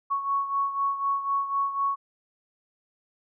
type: beating tone pair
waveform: sine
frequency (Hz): 1108.7 / 1112.7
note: C#6 / C#6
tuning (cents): 0 / +6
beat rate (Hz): 4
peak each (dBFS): -25 / -31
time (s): 0.1-1.96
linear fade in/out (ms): 20
effects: none